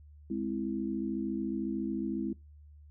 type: chord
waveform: sine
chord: Ab augmented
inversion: none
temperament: equal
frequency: 207.7 / 261.6 / 329.6 Hz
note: Ab3 / C4 / E4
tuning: 0 / 0 / 0 cents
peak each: -35 / -36 / -35 dBFS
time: 0.3-2.33 s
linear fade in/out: 5 ms
effects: noise-tail reverb RT60 0.2 s tail -22 dB re dry + added 74 Hz sine -51 dBFS peak until 2.9 s